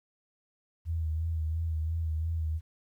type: tone with vibrato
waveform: sine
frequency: 80.5 Hz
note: E2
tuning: 41 cents flat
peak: -28 dBFS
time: 0.85-2.61 s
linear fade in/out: 50 ms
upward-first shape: sine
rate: 2.9 Hz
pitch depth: 47 cents each way
effects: 11-bit